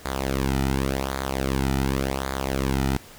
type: tone with flanger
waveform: sawtooth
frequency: 67.1 Hz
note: C2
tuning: 44 cents sharp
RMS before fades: -25 dBFS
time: 0.05-2.97 s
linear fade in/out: 5 ms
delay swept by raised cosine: 0.35 to 1.85 ms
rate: 0.89 Hz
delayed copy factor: -0.75
effects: pink hiss -46 dBFS RMS until 3.18 s